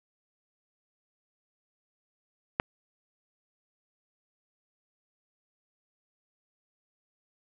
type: click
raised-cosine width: 0.5 ms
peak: -9 dBFS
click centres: 2.599 s
effects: none